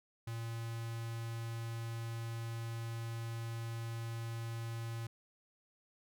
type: tone with notch filter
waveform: square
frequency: 115 Hz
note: A#2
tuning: 23 cents flat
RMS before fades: -41 dBFS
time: 0.27-5.07 s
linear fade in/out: 5 ms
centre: 450 Hz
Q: 1.1
effects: none